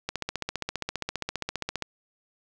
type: click train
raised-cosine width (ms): 0.2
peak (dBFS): -12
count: 27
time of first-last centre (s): 0.09-1.823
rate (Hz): 15
effects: none